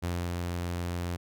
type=tone with ADSR envelope; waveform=sawtooth; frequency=87.31 Hz; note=F2; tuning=in tune; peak=-25 dBFS; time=0.02-1.17 s; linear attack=21 ms; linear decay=260 ms; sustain=-2 dB; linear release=16 ms; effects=none